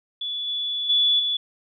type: tone with level steps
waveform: sine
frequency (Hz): 3436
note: A7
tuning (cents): -42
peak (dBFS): -26 / -24 / -16 / -21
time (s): 0.21-1.37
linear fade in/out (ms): 5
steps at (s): 0.47 / 0.89 / 1.19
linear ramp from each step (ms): 10
effects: none